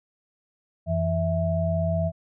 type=tone cluster; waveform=sine; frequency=89.4 / 165.3 / 655 Hz; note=F2 / E3 / E5; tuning=+41 / +5 / -11 cents; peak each=-26 dBFS; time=0.86-2.12 s; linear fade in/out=50 ms; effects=none